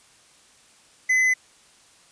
triangle tone with tanh clipping, 2024 Hz, B6, 42 cents sharp, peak -18 dBFS, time 1.09-1.34 s, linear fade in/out 10 ms, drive 11 dB, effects white hiss -55 dBFS RMS until 2.11 s + resampled to 22050 Hz

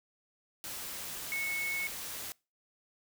sine tone in noise, 2200 Hz, C#7, 14 cents flat, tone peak -32 dBFS, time 1.32-1.87 s, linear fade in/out 0 ms, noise white, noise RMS -41 dBFS, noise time 0.64-2.32 s, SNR +6 dB, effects noise-tail reverb RT60 0.3 s tail -25 dB re dry

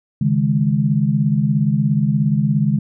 sine chord, C# suspended second, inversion none, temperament equal, 138.59 / 155.56 / 207.7 Hz, C#3 / D#3 / G#3, 0 / 0 / 0 cents, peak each -18 dBFS, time 0.21-2.79 s, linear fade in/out 5 ms, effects none

